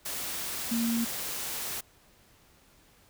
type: tone in noise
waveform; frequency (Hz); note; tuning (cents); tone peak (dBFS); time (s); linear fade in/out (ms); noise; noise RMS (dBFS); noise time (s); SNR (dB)
sine; 231.4; A#3; -13; -26; 0.71-1.05; 10; white; -35; 0.05-1.81; +6
effects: pink hiss -61 dBFS RMS until 3.09 s